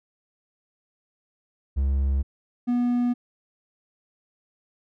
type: tone pair in turn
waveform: triangle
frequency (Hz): 68.3 / 243.4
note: C#2 / B3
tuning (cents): -25 / -25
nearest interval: octave + minor seventh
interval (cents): 2200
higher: second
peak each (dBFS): -18 / -18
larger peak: neither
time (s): 1.76-2.23 / 2.67-3.14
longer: neither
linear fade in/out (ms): 20
effects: none